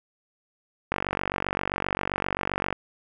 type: click train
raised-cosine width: 0.5 ms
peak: -10 dBFS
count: 87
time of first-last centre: 0.92-2.727 s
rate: 47.6 Hz
effects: none